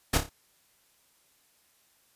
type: noise with echo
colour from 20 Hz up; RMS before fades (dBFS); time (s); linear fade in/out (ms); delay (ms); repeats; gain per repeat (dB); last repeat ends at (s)
pink; -23; 0.13-0.18; 10; 29; 4; -7; 0.296
effects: white hiss -66 dBFS RMS until 2.15 s + resampled to 32000 Hz